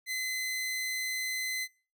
sawtooth tone, 2040 Hz, C7, 44 cents flat, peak -28 dBFS, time 0.06-1.68 s, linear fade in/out 50 ms, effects noise-tail reverb RT60 0.4 s tail -25 dB re dry

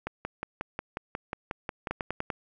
two click trains, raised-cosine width 0.5 ms, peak -17 / -15 dBFS, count 11 / 5, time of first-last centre 0.07-1.872 / 1.91-2.302 s, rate 5.55 / 10.2 Hz, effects none

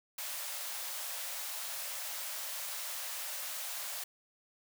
white high-pass noise, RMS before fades -40 dBFS, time 0.18-4.04 s, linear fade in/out 5 ms, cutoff 520 Hz, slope 96 dB/octave, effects none

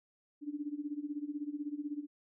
sine tone with tremolo, 293.2 Hz, D4, 3 cents flat, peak -33 dBFS, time 0.41-2.07 s, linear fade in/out 50 ms, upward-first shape sine, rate 16 Hz, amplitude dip 85%, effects none

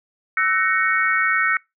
sine chord, F# dominant seventh, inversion third, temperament equal with one note detuned, 1318.5 / 1508.5 / 1864.7 / 2217 Hz, E6 / F#6 / A#6 / C#7, 0 / +33 / 0 / 0 cents, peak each -22 dBFS, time 0.37-1.57 s, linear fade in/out 2 ms, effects noise-tail reverb RT60 0.2 s tail -24 dB re dry

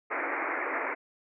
white band-pass noise, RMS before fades -32 dBFS, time 0.1-0.95 s, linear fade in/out 20 ms, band 270 to 2300 Hz, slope 96 dB/octave, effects none

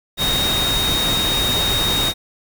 sine tone in noise, 3729 Hz, A#7, in tune, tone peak -18 dBFS, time 0.17-2.14 s, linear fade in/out 50 ms, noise pink, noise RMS -22 dBFS, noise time 0.17-2.14 s, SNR +1 dB, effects none

